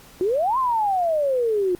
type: exponential two-way sweep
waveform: sine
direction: up then down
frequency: 350 to 1076 to 350 Hz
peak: -18 dBFS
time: 0.21-1.75 s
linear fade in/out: 0 ms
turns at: 0.58 s
effects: pink hiss -48 dBFS RMS until 1.79 s + Opus 48 kbps